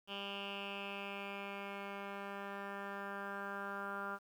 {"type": "tone with low-pass filter sweep", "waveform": "10% pulse", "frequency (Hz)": 199.2, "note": "G3", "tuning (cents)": 28, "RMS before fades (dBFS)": -44, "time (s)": [0.07, 4.19], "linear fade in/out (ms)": 50, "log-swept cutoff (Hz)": [3000, 1400], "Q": 6.1, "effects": ["11-bit"]}